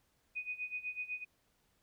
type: tone with tremolo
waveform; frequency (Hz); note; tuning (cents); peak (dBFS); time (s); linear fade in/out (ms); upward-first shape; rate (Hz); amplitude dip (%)
sine; 2489; D#7; 0; -35; 0.35-1.25; 20; sine; 8; 85
effects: pink hiss -75 dBFS RMS until 1.82 s